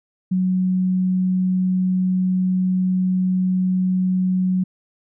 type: tone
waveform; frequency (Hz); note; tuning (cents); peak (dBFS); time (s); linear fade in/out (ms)
sine; 184.8; F#3; -2; -16; 0.31-4.64; 10
effects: none